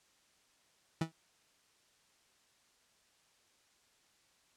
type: tone with exponential decay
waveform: 30% pulse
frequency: 162.1 Hz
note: E3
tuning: 29 cents flat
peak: -25 dBFS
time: 1.01-1.12 s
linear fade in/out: 5 ms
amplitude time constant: 22 ms
effects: white hiss -70 dBFS RMS until 4.56 s + low-pass 8000 Hz 12 dB/octave